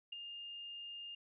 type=tone with ADSR envelope; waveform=sine; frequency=2818 Hz; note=F7; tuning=15 cents sharp; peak=-38 dBFS; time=0.12-1.15 s; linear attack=9 ms; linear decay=6 ms; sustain=-7 dB; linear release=5 ms; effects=none